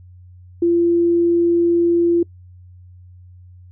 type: tone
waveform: sine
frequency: 342.3 Hz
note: F4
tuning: 35 cents flat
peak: -12 dBFS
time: 0.62-2.23 s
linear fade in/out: 5 ms
effects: noise-tail reverb RT60 0.1 s tail -25 dB re dry + added 90 Hz sine -40 dBFS peak until 3.71 s